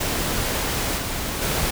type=noise with level steps; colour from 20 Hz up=pink; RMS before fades=-24 / -27 / -23 dBFS; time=0-1.71 s; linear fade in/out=10 ms; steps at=0.97 / 1.41 s; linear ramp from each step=20 ms; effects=none